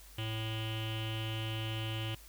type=tone with low-pass filter; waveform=square; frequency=110.5 Hz; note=A2; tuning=8 cents sharp; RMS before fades=-37 dBFS; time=0.18-2.15 s; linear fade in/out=5 ms; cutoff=3000 Hz; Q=10; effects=added 50 Hz sine -54 dBFS peak until 2.28 s + white hiss -57 dBFS RMS until 2.28 s